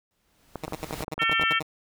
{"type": "noise with exponential growth", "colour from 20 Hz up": "pink", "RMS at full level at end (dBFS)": -36, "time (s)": [0.11, 1.03], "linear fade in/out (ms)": 0, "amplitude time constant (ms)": 200}
{"type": "clicks", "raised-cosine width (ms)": 1, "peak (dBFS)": -18, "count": 10, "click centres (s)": [0.557, 0.68, 0.724, 0.909, 1.007, 1.081, 1.18, 1.296, 1.397, 1.436]}
{"type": "tone bursts", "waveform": "10% pulse", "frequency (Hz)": 156.1, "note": "D#3", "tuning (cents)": 6, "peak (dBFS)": -21, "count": 11, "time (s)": [0.63, 1.627], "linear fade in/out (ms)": 5, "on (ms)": 27, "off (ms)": 70}
{"type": "harmonic tone", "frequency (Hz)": 449.8, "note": "A4", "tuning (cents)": 38, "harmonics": [3, 4, 5, 6, 7], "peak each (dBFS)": [-26, -27, -28, -29, -29], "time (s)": [1.19, 1.6], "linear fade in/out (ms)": 20}
{"effects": []}